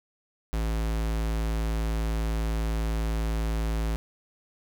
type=tone; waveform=square; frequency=55 Hz; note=A1; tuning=in tune; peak=-26 dBFS; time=0.53-3.96 s; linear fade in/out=0 ms; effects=none